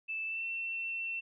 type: tone with pitch glide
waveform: sine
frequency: 2637 to 2697 Hz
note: E7 to E7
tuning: 0 to +39 cents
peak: -34 dBFS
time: 0.08-1.21 s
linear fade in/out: 20 ms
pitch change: +39 cents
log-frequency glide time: 0.26-0.45 s
effects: none